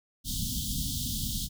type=band-stop noise; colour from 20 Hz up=pink; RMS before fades=-32 dBFS; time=0.24-1.49 s; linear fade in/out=50 ms; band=270 to 3100 Hz; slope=96 dB/octave; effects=none